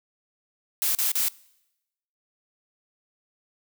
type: noise bursts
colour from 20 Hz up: blue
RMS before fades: -24 dBFS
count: 3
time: 0.82-1.284 s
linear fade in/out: 0 ms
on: 130 ms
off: 37 ms
effects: noise-tail reverb RT60 0.9 s tail -23 dB re dry